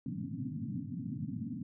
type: band-pass noise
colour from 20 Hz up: white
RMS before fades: -39 dBFS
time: 0.06-1.63 s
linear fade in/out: 2 ms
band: 100 to 280 Hz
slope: 96 dB/octave
effects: none